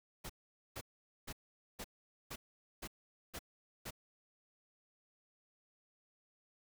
pink noise bursts, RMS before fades -45 dBFS, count 8, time 0.24-3.908 s, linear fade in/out 10 ms, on 56 ms, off 460 ms, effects none

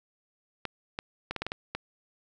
clicks, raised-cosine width 0.3 ms, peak -16 dBFS, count 8, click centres 0.653 / 0.989 / 1.31 / 1.363 / 1.42 / 1.466 / 1.519 / 1.75 s, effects none

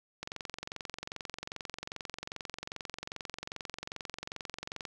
click train, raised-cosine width 0.2 ms, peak -21 dBFS, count 105, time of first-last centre 0.23-4.852 s, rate 22.5 Hz, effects none

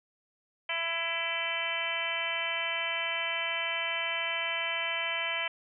harmonic tone with a mistuned harmonic, 332.9 Hz, E4, 17 cents sharp, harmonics 2 / 3 / 4 / 5 / 6 / 7 / 8 / 9, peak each -40 / -40 / -43 / -40 / -37 / -34 / -39 / -36 dBFS, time 0.69-5.48 s, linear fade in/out 5 ms, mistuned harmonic 9, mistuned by +39 cents, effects none

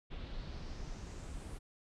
brown noise with low-pass filter sweep, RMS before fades -44 dBFS, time 0.1-1.59 s, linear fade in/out 20 ms, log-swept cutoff 3400 to 10000 Hz, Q 2.9, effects none

